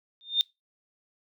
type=tone with exponential growth; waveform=sine; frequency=3629 Hz; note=A#7; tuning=47 cents flat; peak=-16 dBFS; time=0.21-0.41 s; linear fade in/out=0 ms; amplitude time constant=43 ms; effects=noise-tail reverb RT60 0.2 s tail -22 dB re dry